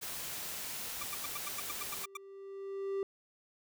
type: noise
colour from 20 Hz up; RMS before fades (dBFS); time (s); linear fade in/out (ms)
white; -41; 0.01-2.06; 20
type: tone bursts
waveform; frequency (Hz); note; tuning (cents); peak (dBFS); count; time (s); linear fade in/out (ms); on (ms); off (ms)
25% pulse; 1177; D6; +3; -34; 11; 1.01-2.171; 5; 21; 93
type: tone with exponential growth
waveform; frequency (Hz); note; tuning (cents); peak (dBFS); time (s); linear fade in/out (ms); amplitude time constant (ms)
triangle; 392; G4; 0; -29; 1.32-3.03; 1; 370
effects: none